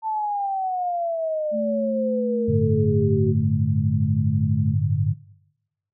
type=exponential sweep; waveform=sine; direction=down; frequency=890 to 370.6 Hz; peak=-22 dBFS; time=0.02-3.35 s; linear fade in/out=50 ms
type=tone with pitch glide; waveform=sine; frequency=220 to 213.7 Hz; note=A3 to G#3; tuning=0 to +50 cents; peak=-25 dBFS; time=1.51-4.77 s; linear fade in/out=50 ms; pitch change=-50 cents; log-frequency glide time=3.32-3.84 s
type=chord; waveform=sine; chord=G suspended second; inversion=none; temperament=just; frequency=98 / 110.25 / 147 Hz; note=G2 / A2 / D3; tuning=0 / +4 / +2 cents; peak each=-23 dBFS; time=2.48-5.14 s; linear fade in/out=10 ms
effects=noise-tail reverb RT60 0.9 s tail -21 dB re dry